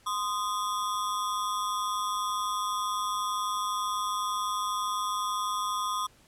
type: ring-modulated tone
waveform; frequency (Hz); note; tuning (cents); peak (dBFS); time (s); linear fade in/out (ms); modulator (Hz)
square; 1138; C#6; +45; -26; 0.06-6.07; 10; 101
effects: pink hiss -60 dBFS RMS until 6.27 s + low-pass 12000 Hz 12 dB/octave